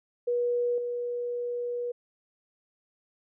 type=tone with level steps; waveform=sine; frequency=483.6 Hz; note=B4; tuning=36 cents flat; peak=-24 / -29 dBFS; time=0.27-1.92 s; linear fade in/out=10 ms; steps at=0.78 s; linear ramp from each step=2 ms; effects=none

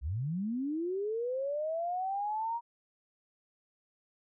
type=linear sweep; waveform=sine; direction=up; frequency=58.27 to 950 Hz; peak=-31 dBFS; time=0.01-2.61 s; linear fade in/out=50 ms; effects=none

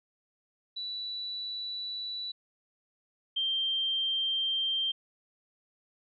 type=tone pair in turn; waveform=sine; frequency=3951 / 3160 Hz; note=B7 / G7; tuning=0 / +13 cents; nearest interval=major third; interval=387 cents; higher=first; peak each=-34 / -27 dBFS; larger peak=second; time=0.76-2.32 / 3.36-4.92 s; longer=neither; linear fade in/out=10 ms; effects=none

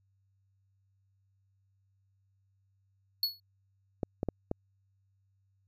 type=tone with exponential decay; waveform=square; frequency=4382 Hz; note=C#8; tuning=21 cents flat; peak=-24 dBFS; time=3.23-3.4 s; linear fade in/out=2 ms; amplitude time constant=36 ms
type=clicks; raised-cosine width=2 ms; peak=-18 dBFS; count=4; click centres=4.032 / 4.231 / 4.287 / 4.514 s
effects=added 97 Hz sine -69 dBFS peak until 5.67 s

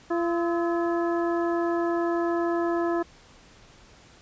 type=harmonic tone with a mistuned harmonic; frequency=341 Hz; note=F4; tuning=41 cents flat; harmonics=1 / 2 / 3 / 4 / 5; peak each=-24 / -30 / -34 / -36 / -38 dBFS; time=0.1-3.03 s; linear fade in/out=10 ms; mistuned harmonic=4; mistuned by=-91 cents; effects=pink hiss -53 dBFS RMS until 4.21 s + resampled to 16000 Hz

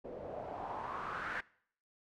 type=noise with low-pass filter sweep; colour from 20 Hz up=white; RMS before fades=-42 dBFS; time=0.04-1.41 s; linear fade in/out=10 ms; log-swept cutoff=470 to 1700 Hz; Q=4.1; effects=noise-tail reverb RT60 0.6 s tail -22 dB re dry

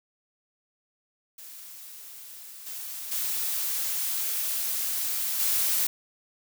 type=noise with level steps; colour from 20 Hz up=blue; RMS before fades=-44 / -37 / -29 / -25 dBFS; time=1.38-5.87 s; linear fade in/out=5 ms; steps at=2.66 / 3.11 / 5.39 s; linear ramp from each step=10 ms; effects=none

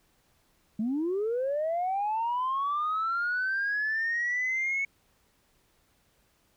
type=linear sweep; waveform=sine; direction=up; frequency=206.1 to 2217 Hz; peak=-25 dBFS; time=0.79-4.85 s; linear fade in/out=5 ms; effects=tanh soft clip ceiling -23 dBFS + pink hiss -68 dBFS RMS until 6.56 s

